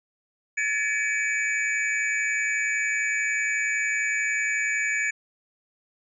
sine tone cluster, 1702 / 1813 / 2282 / 2507 / 6930 Hz, G#6 / A#6 / C#7 / D#7 / A8, +42 / -49 / +50 / +12 / -27 cents, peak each -28 / -33 / -26 / -33 / -34 dBFS, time 0.57-5.11 s, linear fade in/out 10 ms, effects none

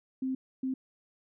sine tone bursts at uneven times, 261.6 Hz, C4, in tune, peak -29 dBFS, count 2, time 0.22-0.35 / 0.63-0.74 s, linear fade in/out 5 ms, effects none

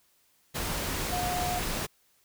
sine tone in noise, 718 Hz, F5, 48 cents sharp, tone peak -30 dBFS, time 1.11-1.6 s, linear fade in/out 20 ms, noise pink, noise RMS -32 dBFS, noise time 0.54-1.87 s, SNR -1 dB, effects white hiss -67 dBFS RMS until 2.24 s

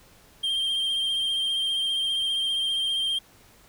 triangle tone with vibrato, 3177 Hz, G7, 23 cents sharp, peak -22 dBFS, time 0.43-3.19 s, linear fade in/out 10 ms, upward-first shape sine, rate 15 Hz, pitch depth 25 cents each way, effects pink hiss -55 dBFS RMS until 3.68 s

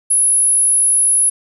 sine tone, 10548 Hz, E9, in tune, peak -10 dBFS, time 0.1-1.3 s, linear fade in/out 10 ms, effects none

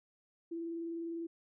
sine tone with vibrato, 333.8 Hz, E4, 22 cents sharp, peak -37 dBFS, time 0.51-1.27 s, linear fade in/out 10 ms, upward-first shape sine, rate 20 Hz, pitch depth 26 cents each way, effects none

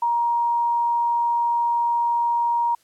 sine tone, 943 Hz, A#5, 20 cents sharp, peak -18 dBFS, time 0.02-2.75 s, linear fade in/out 5 ms, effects white hiss -61 dBFS RMS until 2.83 s + low-pass 12000 Hz 12 dB/octave

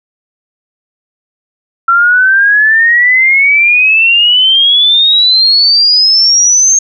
sine exponential sweep, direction up, 1354 to 6460 Hz, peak -4 dBFS, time 1.88-6.79 s, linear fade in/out 5 ms, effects none

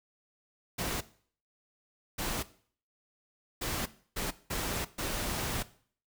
pink noise bursts at uneven times, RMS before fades -34 dBFS, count 6, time 0.78-1.01 / 2.18-2.43 / 3.61-3.86 / 4.16-4.31 / 4.5-4.85 / 4.98-5.63 s, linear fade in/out 10 ms, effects noise-tail reverb RT60 0.5 s tail -17 dB re dry

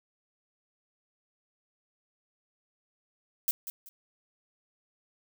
violet noise with echo, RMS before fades -27 dBFS, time 3.48-3.51 s, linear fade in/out 0 ms, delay 190 ms, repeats 2, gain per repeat -11 dB, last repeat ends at 3.89 s, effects none

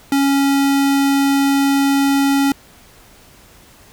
square tone, 277.2 Hz, C#4, in tune, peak -13 dBFS, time 0.12-2.52 s, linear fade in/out 2 ms, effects pink hiss -46 dBFS RMS until 3.92 s

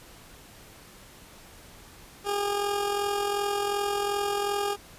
20% pulse tone with amplitude modulation, 406.2 Hz, G#4, 38 cents flat, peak -19 dBFS, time 2.24-4.77 s, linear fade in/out 50 ms, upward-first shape sine, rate 42.7 Hz, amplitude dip 45%, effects pink hiss -50 dBFS RMS until 4.98 s + resampled to 32000 Hz

